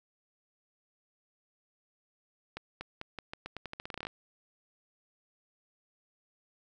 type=accelerating click train; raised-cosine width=0.3 ms; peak=-23 dBFS; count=18; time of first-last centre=2.57-4.069 s; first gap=240 ms; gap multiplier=0.85; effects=none